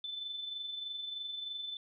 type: tone with amplitude modulation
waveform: sine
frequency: 3520 Hz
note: A7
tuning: in tune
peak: -36 dBFS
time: 0.04-1.77 s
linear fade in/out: 2 ms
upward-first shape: sine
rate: 23.2 Hz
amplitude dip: 45%
effects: none